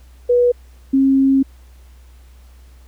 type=tone pair in turn; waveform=sine; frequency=487.4 / 269.6 Hz; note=B4 / C#4; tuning=-23 / -48 cents; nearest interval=minor seventh; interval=1025 cents; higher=first; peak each=-10 dBFS; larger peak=neither; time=0.29-0.52 / 0.93-1.43 s; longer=second; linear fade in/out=10 ms; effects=added 62 Hz sine -41 dBFS peak until 2.87 s + pink hiss -55 dBFS RMS until 2.87 s